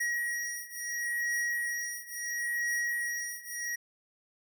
square beating tone pair, 1902 / 1902.73 Hz, A#6 / A#6, +34 / +35 cents, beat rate 0.73 Hz, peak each -36 / -34 dBFS, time 0-3.76 s, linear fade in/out 10 ms, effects none

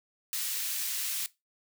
white high-pass noise, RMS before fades -33 dBFS, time 0.33-1.26 s, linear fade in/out 0 ms, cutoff 2200 Hz, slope 12 dB/octave, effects noise-tail reverb RT60 0.2 s tail -18 dB re dry

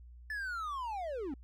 triangle linear sweep, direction down, 1760 to 249.4 Hz, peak -34 dBFS, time 0.3-1.34 s, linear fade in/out 2 ms, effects added 60 Hz sine -50 dBFS peak until 1.43 s

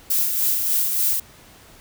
violet noise with tremolo, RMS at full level -19 dBFS, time 0.1-1.2 s, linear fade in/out 5 ms, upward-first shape sine, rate 3.4 Hz, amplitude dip 40%, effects pink hiss -48 dBFS RMS until 1.8 s

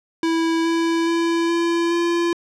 square tone with pitch steps, 328.6 / 331.8 / 335.1 / 338.4 / 341.8 Hz, E4 / E4 / E4 / E4 / F4, -5 / +11 / +29 / +45 / -37 cents, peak -18 dBFS, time 0.23-2.33 s, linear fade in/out 2 ms, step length 420 ms, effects low-pass 6000 Hz 12 dB/octave

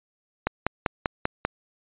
click train, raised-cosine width 0.5 ms, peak -7 dBFS, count 6, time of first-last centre 0.47-1.45 s, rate 5.1 Hz, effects resampled to 8000 Hz

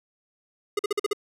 square tone bursts, 412.4 Hz, G#4, 12 cents flat, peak -22 dBFS, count 6, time 0.77-1.132 s, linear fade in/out 5 ms, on 22 ms, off 46 ms, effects low-pass 12000 Hz 12 dB/octave

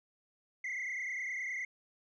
sine tone with frequency modulation, 2067 Hz, C7, 22 cents flat, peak -33 dBFS, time 0.64-1.65 s, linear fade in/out 5 ms, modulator 29.8 Hz, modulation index 3.4, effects tanh soft clip ceiling -34 dBFS

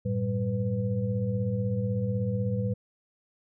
sine tone cluster, 96.8 / 112.9 / 194.1 / 496.2 Hz, G2 / A2 / G3 / B4, -21 / +45 / -17 / +8 cents, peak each -35 / -28 / -31 / -34 dBFS, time 0.05-2.74 s, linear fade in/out 10 ms, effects none

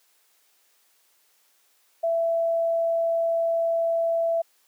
sine tone, 666 Hz, E5, 18 cents sharp, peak -20 dBFS, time 2.03-4.42 s, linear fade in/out 10 ms, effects white hiss -64 dBFS RMS until 4.67 s + high-pass 400 Hz 12 dB/octave

